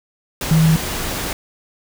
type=tone in noise; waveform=sine; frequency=160 Hz; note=D#3; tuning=49 cents sharp; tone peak=-10 dBFS; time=0.51-0.76 s; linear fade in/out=2 ms; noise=pink; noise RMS=-24 dBFS; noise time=0.41-1.33 s; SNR=+11 dB; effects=none